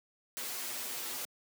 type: noise with comb filter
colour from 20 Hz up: white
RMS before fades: -39 dBFS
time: 0.37-1.25 s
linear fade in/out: 0 ms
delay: 8.2 ms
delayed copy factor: +0.75
effects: high-pass 200 Hz 12 dB/octave